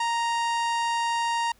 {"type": "harmonic tone with a mistuned harmonic", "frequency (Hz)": 932.3, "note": "A#5", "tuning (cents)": 0, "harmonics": [1, 2, 3, 4, 5, 6, 7, 8, 10], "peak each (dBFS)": [-24, -33, -35, -41, -41, -44, -46, -44, -46], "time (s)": [0, 1.52], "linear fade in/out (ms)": 5, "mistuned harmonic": 7, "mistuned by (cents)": 34, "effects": ["added 50 Hz sine -61 dBFS peak until 1.59 s", "pink hiss -61 dBFS RMS until 1.59 s"]}